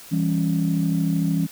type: chord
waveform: sine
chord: C# diminished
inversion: first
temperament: just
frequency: 166.31 / 199.57 / 277.2 Hz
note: E3 / G3 / C#4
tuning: +16 / +31 / 0 cents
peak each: -20 / -25 / -24 dBFS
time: 0.11-1.47 s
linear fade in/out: 20 ms
effects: tanh soft clip ceiling -11 dBFS + white hiss -43 dBFS RMS until 1.51 s